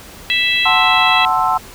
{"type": "harmonic tone", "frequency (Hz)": 659.3, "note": "E5", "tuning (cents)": 0, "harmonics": [3, 4, 5, 6], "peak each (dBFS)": [-20, -16, -18, -22], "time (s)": [0.3, 1.25], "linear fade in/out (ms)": 0}
{"type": "chord", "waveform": "sine", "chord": "F# half-diminished seventh", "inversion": "none", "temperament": "equal", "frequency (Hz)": [740, 880, 1046.5, 1318.5], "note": ["F#5", "A5", "C6", "E6"], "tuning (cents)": [0, 0, 0, 0], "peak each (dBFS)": -18, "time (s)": [0.65, 1.58], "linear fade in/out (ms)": 10}
{"effects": ["pink hiss -37 dBFS RMS until 1.74 s"]}